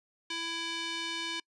square tone with band-pass filter, 332 Hz, E4, 12 cents sharp, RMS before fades -36 dBFS, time 0.3-1.4 s, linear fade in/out 5 ms, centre 3300 Hz, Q 1.6, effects noise-tail reverb RT60 0.1 s tail -26 dB re dry + resampled to 24000 Hz

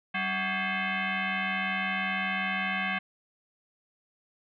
sine tone with frequency modulation, 277.2 Hz, C#4, in tune, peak -27 dBFS, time 0.14-2.99 s, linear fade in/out 10 ms, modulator 469 Hz, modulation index 5.4, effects none

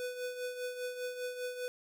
square tone with tremolo, 497.4 Hz, B4, 12 cents sharp, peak -35 dBFS, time 0-1.68 s, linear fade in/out 0 ms, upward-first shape triangle, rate 5 Hz, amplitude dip 65%, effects none

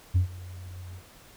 sine tone with ADSR envelope, 90.7 Hz, F#2, 34 cents flat, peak -15 dBFS, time 0.14-1.03 s, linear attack 21 ms, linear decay 110 ms, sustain -23 dB, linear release 74 ms, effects tanh soft clip ceiling -16 dBFS + pink hiss -53 dBFS RMS until 1.36 s

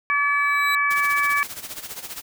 harmonic tone, 573 Hz, D5, 43 cents flat, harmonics 2 / 3 / 4, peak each -22 / -23 / -22 dBFS, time 0.1-1.43 s, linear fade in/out 0 ms
sawtooth tone with exponential growth, 3951 Hz, B7, in tune, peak -22 dBFS, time 0.15-0.75 s, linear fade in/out 2 ms, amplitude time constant 130 ms
white noise with tremolo, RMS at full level -32 dBFS, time 0.9-2.22 s, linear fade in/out 10 ms, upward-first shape sine, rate 15 Hz, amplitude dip 75%
effects none

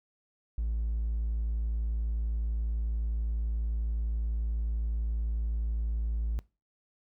triangle tone, 55.8 Hz, A1, 25 cents sharp, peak -25 dBFS, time 0.58-6.39 s, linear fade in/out 0 ms, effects noise-tail reverb RT60 0.3 s tail -23 dB re dry + tanh soft clip ceiling -23 dBFS

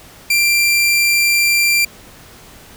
sawtooth tone, 2368 Hz, D7, 14 cents sharp, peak -8 dBFS, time 0.3-1.85 s, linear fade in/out 5 ms, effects pink hiss -41 dBFS RMS until 2.76 s

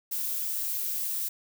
violet noise, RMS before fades -31 dBFS, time 0.11-1.29 s, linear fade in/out 10 ms, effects none

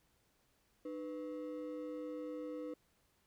triangle ring-modulated tone, 400 Hz, G4, 35 cents sharp, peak -36 dBFS, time 0.85-2.74 s, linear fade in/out 5 ms, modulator 95.9 Hz, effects pink hiss -75 dBFS RMS until 3.26 s

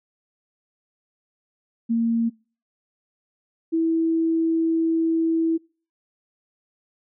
sine tone pair in turn, 230.3 / 326.9 Hz, A#3 / E4, -21 / -14 cents, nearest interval tritone, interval 607 cents, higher second, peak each -18 dBFS, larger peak neither, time 1.89-2.3 / 3.72-5.58 s, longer second, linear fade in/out 20 ms, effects noise-tail reverb RT60 0.4 s tail -26 dB re dry

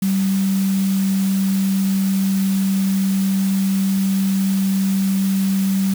sine tone in noise, 193.3 Hz, G3, 24 cents flat, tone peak -15 dBFS, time 0.02-5.94 s, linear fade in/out 5 ms, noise white, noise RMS -32 dBFS, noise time 0.02-5.94 s, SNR +14 dB, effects none

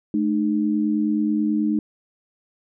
sine tone pair together, 215.5 / 304.8 Hz, A3 / D#4, -36 / -36 cents, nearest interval tritone, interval 600 cents, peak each -21 dBFS, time 0.14-1.79 s, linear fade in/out 2 ms, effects none

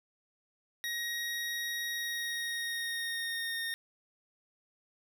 25% pulse tone with pitch glide, 1887 to 1840.7 Hz, A#6 to A#6, +21 to -22 cents, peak -30 dBFS, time 0.84-3.74 s, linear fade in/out 0 ms, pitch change -43 cents, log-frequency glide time 1.89-3.63 s, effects 12-bit

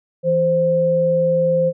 sine tone pair together, 164.81 / 522.4 Hz, E3 / C5, 0 / -3 cents, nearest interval octave + minor sixth, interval 1997 cents, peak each -22 / -14 dBFS, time 0.23-1.73 s, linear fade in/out 50 ms, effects none

